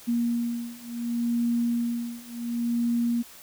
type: beating tone pair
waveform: sine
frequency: 235.8 / 236.49 Hz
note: A#3 / A#3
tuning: +20 / +25 cents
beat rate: 0.69 Hz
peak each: -28 / -27 dBFS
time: 0.07-3.23 s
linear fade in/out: 20 ms
effects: white hiss -48 dBFS RMS until 3.42 s